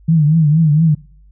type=tone with vibrato; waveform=sine; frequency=155.56 Hz; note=D#3; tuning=in tune; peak=-8 dBFS; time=0.08-0.95 s; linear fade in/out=10 ms; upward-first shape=triangle; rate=4.3 Hz; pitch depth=130 cents each way; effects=noise-tail reverb RT60 0.6 s tail -23 dB re dry + added 50 Hz sine -42 dBFS peak until 1.31 s